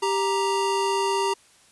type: tone pair together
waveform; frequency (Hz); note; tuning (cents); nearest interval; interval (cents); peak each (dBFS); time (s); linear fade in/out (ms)
square; 393.1 / 935.8; G4 / A#5; +5 / +6; octave + minor third; 1501; -25; 0.02-1.34; 10
effects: white hiss -56 dBFS RMS until 1.71 s + resampled to 24000 Hz